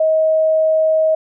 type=tone; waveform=sine; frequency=633 Hz; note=D#5; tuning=30 cents sharp; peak=-11 dBFS; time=0-1.15 s; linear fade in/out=5 ms; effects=none